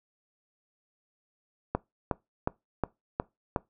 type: click train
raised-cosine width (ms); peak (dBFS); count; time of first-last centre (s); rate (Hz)
1; -12; 6; 1.75-3.562; 2.76
effects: noise-tail reverb RT60 0.2 s tail -22 dB re dry